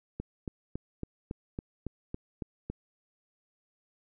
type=click train; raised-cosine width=3 ms; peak=-22 dBFS; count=10; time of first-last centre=0.2-2.7 s; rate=3.6 Hz; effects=none